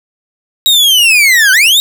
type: linear two-way sweep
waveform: 40% pulse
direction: down then up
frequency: 3836 to 1483 to 3836 Hz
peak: -4 dBFS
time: 0.66-1.8 s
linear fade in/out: 0 ms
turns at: 1.52 s
effects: none